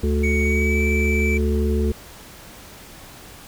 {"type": "harmonic tone", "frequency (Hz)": 73.1, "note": "D2", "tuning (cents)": -7, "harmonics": [1, 3, 5, 6], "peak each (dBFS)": [-19, -24, -26, -27], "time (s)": [0.03, 1.92], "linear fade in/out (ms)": 5}
{"type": "tone with pitch glide", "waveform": "triangle", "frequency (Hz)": [2237, 2319], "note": ["C#7", "D7"], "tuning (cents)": [15, -22], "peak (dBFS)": -21, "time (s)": [0.23, 1.38], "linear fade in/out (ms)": 10, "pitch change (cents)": 63, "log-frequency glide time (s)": [0.43, 0.83]}
{"effects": ["pink hiss -42 dBFS RMS until 3.47 s"]}